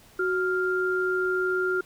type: tone pair together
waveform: sine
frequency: 370 / 1396.9 Hz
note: F#4 / F6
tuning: 0 / 0 cents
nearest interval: octave + major seventh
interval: 2300 cents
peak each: -25 / -26 dBFS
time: 0.19-1.81 s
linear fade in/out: 5 ms
effects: pink hiss -54 dBFS RMS until 1.85 s